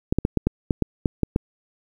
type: clicks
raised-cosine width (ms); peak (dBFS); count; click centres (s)
3; -6; 10; 0.125 / 0.186 / 0.251 / 0.373 / 0.47 / 0.708 / 0.823 / 1.058 / 1.233 / 1.361
effects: 8-bit